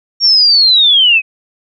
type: linear sweep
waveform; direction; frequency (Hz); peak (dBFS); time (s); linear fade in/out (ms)
sine; down; 5588 to 2489; -5; 0.2-1.22; 50
effects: none